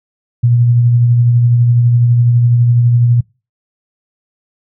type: tone with tremolo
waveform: sine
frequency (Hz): 120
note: B2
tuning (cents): -49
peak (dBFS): -5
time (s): 0.43-3.21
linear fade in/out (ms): 10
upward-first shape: triangle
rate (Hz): 12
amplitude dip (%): 35
effects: noise-tail reverb RT60 0.3 s tail -25 dB re dry